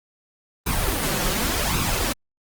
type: noise with flanger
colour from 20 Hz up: pink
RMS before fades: -23 dBFS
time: 0.66-2.13 s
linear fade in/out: 10 ms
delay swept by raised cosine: 0.77 to 5.57 ms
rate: 0.89 Hz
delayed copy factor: +0.65
effects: Opus 32 kbps